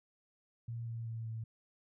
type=tone with pitch steps; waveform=sine; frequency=116.54 / 115.07 / 113.62 / 112.18 Hz; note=A#2 / A#2 / A#2 / A2; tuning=0 / -22 / -44 / +34 cents; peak=-38 dBFS; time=0.68-1.44 s; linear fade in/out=5 ms; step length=190 ms; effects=none